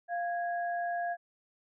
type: tone pair together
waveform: sine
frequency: 696.7 / 1654 Hz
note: F5 / G#6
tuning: -4 / -8 cents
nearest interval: octave + minor third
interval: 1496 cents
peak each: -31 / -39 dBFS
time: 0.08-1.17 s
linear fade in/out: 50 ms
effects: none